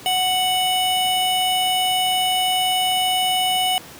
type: tone pair together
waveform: square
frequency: 740 / 2960 Hz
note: F#5 / F#7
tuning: 0 / 0 cents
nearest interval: 2 octaves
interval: 2400 cents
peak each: -21 dBFS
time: 0.06-3.78 s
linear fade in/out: 0 ms
effects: pink hiss -40 dBFS RMS until 3.99 s + high-pass 100 Hz 12 dB/octave